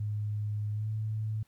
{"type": "tone with pitch glide", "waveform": "sine", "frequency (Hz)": [105, 108.51], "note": ["G#2", "A2"], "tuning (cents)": [19, -24], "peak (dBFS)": -30, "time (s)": [0, 1.43], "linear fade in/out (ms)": 5, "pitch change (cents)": 57, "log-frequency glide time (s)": [0.72, 0.89], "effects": ["pink hiss -70 dBFS RMS until 1.47 s"]}